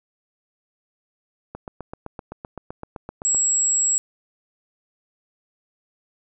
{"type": "click train", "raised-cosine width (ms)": 1, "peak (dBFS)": -19, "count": 15, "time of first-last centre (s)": [1.55, 3.347], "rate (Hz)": 7.79}
{"type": "tone", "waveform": "sine", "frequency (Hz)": 7690, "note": "B8", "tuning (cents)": -47, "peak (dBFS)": -17, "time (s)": [3.25, 3.98], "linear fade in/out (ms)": 0}
{"effects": []}